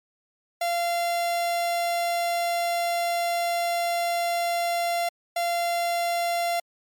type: tone pair in turn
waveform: 45% pulse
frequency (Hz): 689 / 689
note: F5 / F5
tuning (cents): -24 / -24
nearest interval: unison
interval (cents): 0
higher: neither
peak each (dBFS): -23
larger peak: neither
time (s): 0.61-5.09 / 5.36-6.6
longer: first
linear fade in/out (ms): 5
effects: MP3 96 kbps